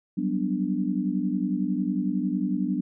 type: chord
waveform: sine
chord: G major seventh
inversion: third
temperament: equal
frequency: 185 / 196 / 246.9 / 293.7 Hz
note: F#3 / G3 / B3 / D4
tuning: 0 / 0 / 0 / 0 cents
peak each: -29 dBFS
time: 0.17-2.81 s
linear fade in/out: 10 ms
effects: none